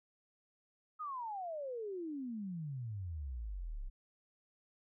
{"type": "exponential sweep", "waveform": "sine", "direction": "down", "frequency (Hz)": [1281, 30.54], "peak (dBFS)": -39, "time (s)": [0.99, 3.9], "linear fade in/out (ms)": 20, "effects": []}